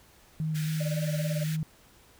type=tone with vibrato; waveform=sine; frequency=155.56 Hz; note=D#3; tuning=in tune; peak=-27 dBFS; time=0.4-1.63 s; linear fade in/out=0 ms; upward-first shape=square; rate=3.7 Hz; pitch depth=15 cents each way
type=high-pass noise; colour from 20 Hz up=pink; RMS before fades=-42 dBFS; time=0.54-1.57 s; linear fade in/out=20 ms; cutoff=1400 Hz; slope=96 dB/octave
type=tone with tremolo; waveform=sine; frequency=593 Hz; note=D5; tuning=17 cents sharp; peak=-31 dBFS; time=0.8-1.44 s; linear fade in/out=10 ms; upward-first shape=sine; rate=18 Hz; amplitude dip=100%
effects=pink hiss -58 dBFS RMS until 2.19 s